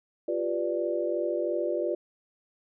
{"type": "chord", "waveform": "sine", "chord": "G dominant seventh", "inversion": "third", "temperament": "equal", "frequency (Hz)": [349.2, 392, 493.9, 587.3], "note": ["F4", "G4", "B4", "D5"], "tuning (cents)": [0, 0, 0, 0], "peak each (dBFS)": [-30, -35, -33, -30], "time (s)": [0.28, 1.95], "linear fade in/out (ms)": 5, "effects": []}